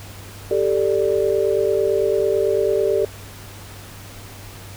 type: chord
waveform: sine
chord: G suspended second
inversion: none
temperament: just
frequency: 392 / 441 / 588 Hz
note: G4 / A4 / D5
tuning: 0 / +4 / +2 cents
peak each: -19 / -20 / -22 dBFS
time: 0.51-3.05 s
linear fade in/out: 2 ms
effects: added 99 Hz sine -39 dBFS peak until 4.76 s + pink hiss -40 dBFS RMS until 4.76 s